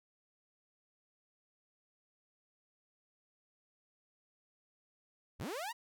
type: linear sweep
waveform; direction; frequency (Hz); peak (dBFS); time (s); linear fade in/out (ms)
sawtooth; up; 39.87 to 989; -35; 5.39-5.73; 20
effects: none